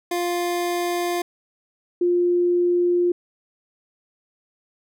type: tone pair in turn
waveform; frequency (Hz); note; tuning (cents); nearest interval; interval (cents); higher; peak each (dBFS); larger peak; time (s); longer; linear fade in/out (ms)
25% pulse / sine; 350 / 352; F4 / F4; +4 / +14; unison; 10; second; -18 / -16; second; 0.11-1.22 / 2.01-3.12; neither; 5
effects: none